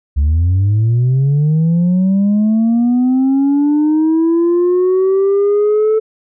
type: linear sweep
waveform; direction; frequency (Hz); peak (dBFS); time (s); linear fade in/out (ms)
sine; up; 68.5 to 440; -7; 0.16-6; 20
effects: tanh soft clip ceiling -8 dBFS